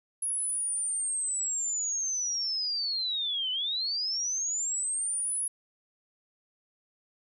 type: linear two-way sweep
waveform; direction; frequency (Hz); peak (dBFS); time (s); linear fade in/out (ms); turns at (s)
sine; down then up; 10548 to 2967 to 10548; -28; 0.22-5.48; 5; 3.51
effects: none

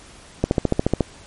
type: click train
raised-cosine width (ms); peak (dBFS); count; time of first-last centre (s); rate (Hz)
2; -3; 9; 0.44-1.007; 14.1
effects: pink hiss -45 dBFS RMS until 1.26 s + MP3 48 kbps

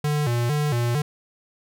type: tone with vibrato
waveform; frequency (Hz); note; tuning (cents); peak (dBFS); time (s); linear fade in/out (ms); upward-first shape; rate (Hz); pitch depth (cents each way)
square; 133.2; C3; +31; -21; 0.04-1.02; 5; square; 2.2; 190
effects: none

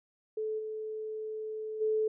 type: tone with level steps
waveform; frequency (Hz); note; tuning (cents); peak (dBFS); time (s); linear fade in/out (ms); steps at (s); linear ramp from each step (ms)
sine; 434.2; A4; -23; -31 / -35 / -26; 0.37-2.08; 5; 0.58 / 1.8; 20
effects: none

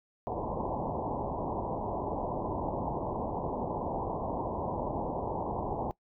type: low-pass noise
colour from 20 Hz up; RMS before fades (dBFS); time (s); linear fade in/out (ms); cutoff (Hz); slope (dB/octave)
white; -34; 0.27-5.91; 0; 1000; 96
effects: noise-tail reverb RT60 0.1 s tail -20 dB re dry

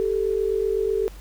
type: tone pair together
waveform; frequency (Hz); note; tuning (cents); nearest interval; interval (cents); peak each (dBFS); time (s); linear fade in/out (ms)
sine; 392 / 440; G4 / A4; 0 / 0; major second; 200; -23; 0-1.08; 0
effects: added 48 Hz sine -38 dBFS peak until 1.2 s + pink hiss -49 dBFS RMS until 1.2 s

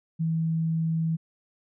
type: tone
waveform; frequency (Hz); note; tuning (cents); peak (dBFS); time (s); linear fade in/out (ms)
sine; 162.4; E3; -26; -23; 0.19-1.17; 20
effects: none

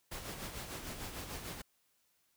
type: noise with tremolo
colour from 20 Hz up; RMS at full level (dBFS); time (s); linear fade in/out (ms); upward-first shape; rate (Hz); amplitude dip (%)
pink; -42; 0.11-1.62; 10; sine; 6.7; 50
effects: white hiss -75 dBFS RMS until 2.36 s

